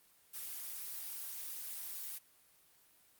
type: noise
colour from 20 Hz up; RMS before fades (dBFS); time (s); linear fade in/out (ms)
blue; -44; 0.33-2.19; 20
effects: white hiss -67 dBFS RMS until 3.19 s + Opus 32 kbps